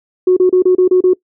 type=tone bursts; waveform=sine; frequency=366.8 Hz; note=F#4; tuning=15 cents flat; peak=-5 dBFS; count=7; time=0.27-1.135 s; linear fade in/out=5 ms; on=97 ms; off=31 ms; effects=noise-tail reverb RT60 0.1 s tail -22 dB re dry + tanh soft clip ceiling -1 dBFS